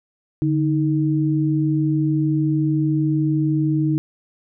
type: tone pair together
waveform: sine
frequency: 146.83 / 313.4 Hz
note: D3 / D#4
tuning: 0 / +13 cents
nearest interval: octave + minor second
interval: 1313 cents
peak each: -19 dBFS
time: 0.42-3.98 s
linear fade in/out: 0 ms
effects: none